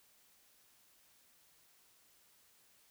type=silence; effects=white hiss -68 dBFS RMS until 2.9 s